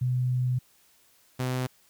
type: tone pair in turn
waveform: sine / sawtooth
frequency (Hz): 125.9 / 127.66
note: B2 / C3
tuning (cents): +34 / -42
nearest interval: unison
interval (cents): 24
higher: second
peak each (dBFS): -23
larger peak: neither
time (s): 0.01-0.59 / 1.39-1.67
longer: first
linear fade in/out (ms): 10
effects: white hiss -62 dBFS RMS until 1.89 s